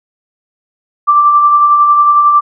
sine tone with tremolo, 1174.7 Hz, D6, in tune, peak -3 dBFS, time 1.07-2.41 s, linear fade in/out 20 ms, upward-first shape sine, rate 11 Hz, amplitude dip 35%, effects none

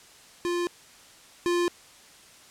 square tone pair in turn, 349.2 / 349.2 Hz, F4 / F4, 0 / 0 cents, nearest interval unison, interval 0 cents, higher neither, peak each -26 / -23 dBFS, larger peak second, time 0.45-0.67 / 1.46-1.68 s, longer neither, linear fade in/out 0 ms, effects white hiss -52 dBFS RMS until 2.5 s + low-pass 9000 Hz 12 dB/octave

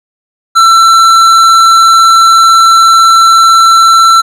triangle tone with hard clipping, 1341 Hz, E6, 29 cents sharp, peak -3 dBFS, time 0.55-4.22 s, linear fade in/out 20 ms, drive 15 dB, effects none

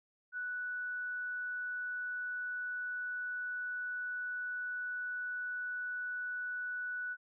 sine tone, 1480 Hz, F#6, in tune, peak -36 dBFS, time 0.32-7.17 s, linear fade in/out 50 ms, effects none

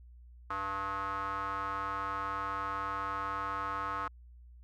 square tone with band-pass filter, 98 Hz, G2, in tune, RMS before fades -36 dBFS, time 0.5-4.08 s, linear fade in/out 5 ms, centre 1200 Hz, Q 7.6, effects added 60 Hz sine -51 dBFS peak until 4.63 s

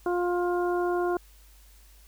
harmonic tone, 353.2 Hz, F4, 20 cents sharp, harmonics 1 / 2 / 3 / 4, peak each -25 / -31 / -35 / -37 dBFS, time 0.06-1.17 s, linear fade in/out 2 ms, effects added 50 Hz sine -52 dBFS peak until 2.07 s + white hiss -59 dBFS RMS until 2.07 s

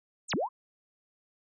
sine linear two-way sweep, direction down then up, 9160 to 136.4 to 1101 Hz, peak -27 dBFS, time 0.28-0.49 s, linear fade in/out 50 ms, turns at 0.34 s, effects none

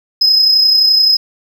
sine tone with amplitude modulation, 5090 Hz, D#8, 39 cents sharp, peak -3 dBFS, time 0.21-1.17 s, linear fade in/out 10 ms, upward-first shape sine, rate 31.6 Hz, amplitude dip 50%, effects tanh soft clip ceiling -4 dBFS + 7-bit

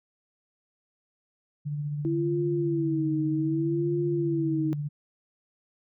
sine tone with tremolo, 146.83 Hz, D3, in tune, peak -27 dBFS, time 1.65-4.89 s, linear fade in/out 20 ms, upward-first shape sine, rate 15 Hz, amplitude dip 30%
sine tone with vibrato, 329.6 Hz, E4, in tune, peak -25 dBFS, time 2.05-4.73 s, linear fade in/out 0 ms, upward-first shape sine, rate 0.64 Hz, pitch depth 93 cents each way
effects none

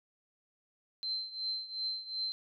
sine tone with tremolo, 4104 Hz, C8, 34 cents flat, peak -31 dBFS, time 1.03-2.32 s, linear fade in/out 0 ms, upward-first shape triangle, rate 2.7 Hz, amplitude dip 85%, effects none

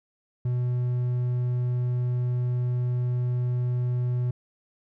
triangle tone, 123.47 Hz, B2, in tune, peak -21 dBFS, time 0.45-4.31 s, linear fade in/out 5 ms, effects none

